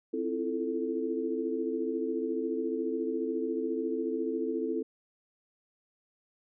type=chord; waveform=sine; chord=F major seventh; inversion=second; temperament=equal with one note detuned; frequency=261.6 / 329.6 / 343.8 / 440 Hz; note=C4 / E4 / F4 / A4; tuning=0 / 0 / -27 / 0 cents; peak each=-35 / -34 / -38 / -33 dBFS; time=0.13-4.83 s; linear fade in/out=10 ms; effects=none